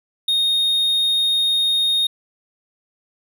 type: tone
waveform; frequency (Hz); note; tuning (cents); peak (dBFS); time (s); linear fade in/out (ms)
triangle; 3707; A#7; -10; -14; 0.28-2.07; 5
effects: none